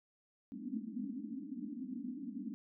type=band-pass noise; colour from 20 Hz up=white; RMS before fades=-43 dBFS; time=0.52-2.54 s; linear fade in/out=0 ms; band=200 to 290 Hz; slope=96 dB/octave; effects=none